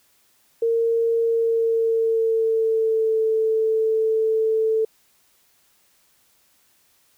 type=tone with pitch glide; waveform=sine; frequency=459.4 to 441.7 Hz; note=A#4 to A4; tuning=-25 to +7 cents; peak=-17 dBFS; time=0.62-4.85 s; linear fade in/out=5 ms; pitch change=-68 cents; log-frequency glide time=1.22-3.2 s; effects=white hiss -61 dBFS RMS until 7.17 s